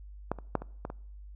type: clicks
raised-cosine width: 1 ms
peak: -15 / -29 / -12 / -26 / -21 / -25 dBFS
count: 6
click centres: 0.316 / 0.387 / 0.553 / 0.62 / 0.851 / 0.901 s
effects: noise-tail reverb RT60 0.7 s tail -25 dB re dry + added 50 Hz sine -44 dBFS peak until 1.35 s